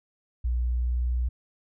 sine tone with pitch glide, 60.5 to 61.17 Hz, B1 to B1, -35 to -16 cents, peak -23 dBFS, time 0.44-1.29 s, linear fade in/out 10 ms, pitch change +19 cents, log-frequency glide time 0.62-1.13 s, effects none

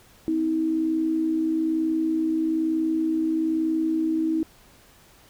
sine tone pair together, 258.9 / 320 Hz, C4 / D#4, -18 / +49 cents, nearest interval major third, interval 367 cents, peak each -31 / -21 dBFS, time 0.28-4.43 s, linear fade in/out 0 ms, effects pink hiss -54 dBFS RMS until 5.29 s

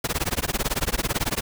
pink noise with tremolo, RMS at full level -22 dBFS, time 0.04-1.41 s, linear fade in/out 5 ms, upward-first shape sine, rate 18 Hz, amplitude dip 100%, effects none

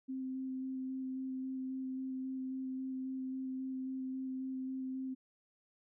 sine tone with vibrato, 261.6 Hz, C4, in tune, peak -37 dBFS, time 0.08-5.15 s, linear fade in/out 20 ms, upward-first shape square, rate 3.7 Hz, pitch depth 8 cents each way, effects none

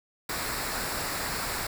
pink noise with comb filter, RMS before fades -32 dBFS, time 0.29-1.67 s, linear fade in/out 5 ms, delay 0.32 ms, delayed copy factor -0.55, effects none

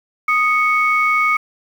sine tone pair together, 1244.2 / 2217 Hz, D#6 / C#7, 0 / 0 cents, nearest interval minor seventh, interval 1000 cents, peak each -15 dBFS, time 0.28-1.37 s, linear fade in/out 5 ms, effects tanh soft clip ceiling -5 dBFS + 7-bit

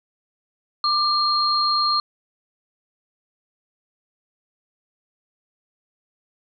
sine tone pair together, 1190 / 4224 Hz, D6 / C8, +22 / +16 cents, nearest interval octave + minor seventh, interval 2194 cents, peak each -20 dBFS, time 0.84-2 s, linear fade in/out 2 ms, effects none

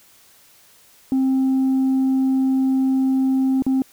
sine tone with dropouts, 264.2 Hz, C4, 17 cents sharp, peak -13 dBFS, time 1.12-3.82 s, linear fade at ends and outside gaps 1 ms, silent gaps 3.622-3.665 s, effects tanh soft clip ceiling -14 dBFS + white hiss -52 dBFS RMS until 3.92 s

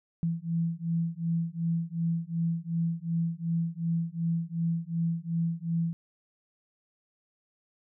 sine beating tone pair, 165.5 / 168.2 Hz, E3 / E3, +7 / +35 cents, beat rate 2.7 Hz, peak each -30 dBFS, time 0.23-5.93 s, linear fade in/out 0 ms, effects none

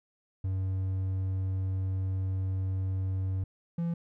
triangle tone pair in turn, 94.7 / 169.32 Hz, F#2 / E3, +41 / +47 cents, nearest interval minor seventh, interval 1006 cents, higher second, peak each -26 dBFS, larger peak neither, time 0.44-3.44 / 3.78-3.94 s, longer first, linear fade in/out 5 ms, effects none

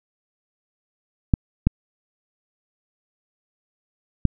clicks, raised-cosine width 5 ms, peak -3 dBFS, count 3, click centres 1.338 / 1.67 / 4.253 s, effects none

